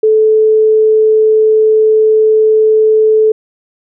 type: tone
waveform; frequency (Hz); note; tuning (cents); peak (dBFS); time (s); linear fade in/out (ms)
sine; 435.1; A4; -19; -5; 0.03-3.32; 5
effects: none